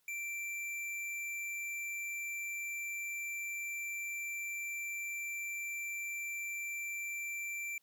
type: tone with tanh clipping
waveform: sine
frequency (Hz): 2349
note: D7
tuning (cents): 0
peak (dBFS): -39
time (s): 0.08-7.78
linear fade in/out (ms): 2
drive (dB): 17
effects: white hiss -75 dBFS RMS until 7.82 s